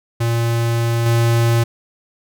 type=tone with level steps; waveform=square; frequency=116.54 Hz; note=A#2; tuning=in tune; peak=-16 / -13 dBFS; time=0.2-1.64 s; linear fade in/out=10 ms; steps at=1.06 s; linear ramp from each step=2 ms; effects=none